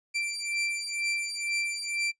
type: beating tone pair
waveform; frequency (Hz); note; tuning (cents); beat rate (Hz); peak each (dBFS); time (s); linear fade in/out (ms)
sawtooth; 2349 / 2351.1; D7 / D7; 0 / +1; 2.1; -29 / -29; 0.14-2.12; 20
effects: noise-tail reverb RT60 0.1 s tail -21 dB re dry + resampled to 22050 Hz